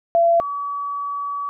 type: tone pair in turn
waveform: sine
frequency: 678 / 1140.3 Hz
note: E5 / C#6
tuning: +49 / +49 cents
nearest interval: major sixth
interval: 900 cents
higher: second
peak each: -12 / -23 dBFS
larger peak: first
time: 0.15-0.4 / 0.4-1.49 s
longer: second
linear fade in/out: 0 ms
effects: none